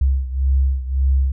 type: beating tone pair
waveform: sine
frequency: 66.3 / 68.1 Hz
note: C2 / C#2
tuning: +23 / -30 cents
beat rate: 1.8 Hz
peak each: -16 / -20 dBFS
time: 0.01-1.32 s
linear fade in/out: 5 ms
effects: none